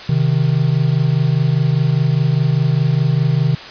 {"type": "tone pair together", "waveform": "triangle", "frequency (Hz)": [130.62, 155.56], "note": ["C3", "D#3"], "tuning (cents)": [-3, 0], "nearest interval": "minor third", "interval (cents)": 303, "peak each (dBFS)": -13, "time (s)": [0.09, 3.55], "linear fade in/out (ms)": 5, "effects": ["white hiss -32 dBFS RMS until 3.7 s", "resampled to 11025 Hz"]}